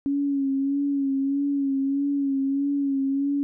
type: tone with vibrato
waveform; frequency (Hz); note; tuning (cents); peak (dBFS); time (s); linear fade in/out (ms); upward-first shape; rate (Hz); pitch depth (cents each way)
sine; 277.2; C#4; 0; -21; 0.06-3.43; 0; sine; 1.6; 40
effects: none